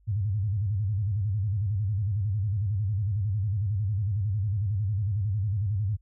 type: tone with vibrato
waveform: sine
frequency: 101.4 Hz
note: G#2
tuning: 41 cents flat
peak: -24 dBFS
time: 0.07-5.97 s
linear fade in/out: 20 ms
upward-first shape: square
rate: 11 Hz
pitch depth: 130 cents each way
effects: added 50 Hz sine -58 dBFS peak until 6.01 s